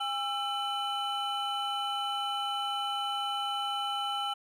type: tone cluster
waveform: triangle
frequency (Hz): 810 / 1338 / 3014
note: G#5 / E6 / F#7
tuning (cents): -43 / +25 / +31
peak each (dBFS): -32 / -34 / -33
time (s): 0-4.34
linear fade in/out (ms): 10
effects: none